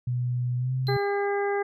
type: tone with pitch glide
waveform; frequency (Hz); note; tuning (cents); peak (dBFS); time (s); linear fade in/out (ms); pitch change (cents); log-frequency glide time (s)
sine; 123.47 to 129.61; B2 to C3; 0 to -16; -24; 0.07-0.97; 5; +84; 0.57-0.72
type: tone with exponential decay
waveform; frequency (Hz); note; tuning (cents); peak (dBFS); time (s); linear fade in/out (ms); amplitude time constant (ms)
triangle; 4105; C8; -34; -30; 0.87-1.26; 0; 84
type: harmonic tone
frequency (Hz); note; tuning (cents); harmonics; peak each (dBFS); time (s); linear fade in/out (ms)
403.2; G4; +49; 1 / 2 / 3 / 4 / 5; -25 / -30 / -38 / -35 / -37; 0.88-1.63; 10
effects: none